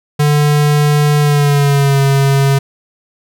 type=tone with pitch glide; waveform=square; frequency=147.7 to 137.81 Hz; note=D3 to C#3; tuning=+10 to -10 cents; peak=-9 dBFS; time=0.19-2.59 s; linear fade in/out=10 ms; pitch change=-120 cents; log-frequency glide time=1.2-2 s; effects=none